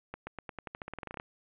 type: accelerating click train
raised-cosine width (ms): 0.5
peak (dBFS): -24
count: 17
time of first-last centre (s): 0.14-1.199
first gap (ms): 130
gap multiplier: 0.9
effects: resampled to 8000 Hz + 11-bit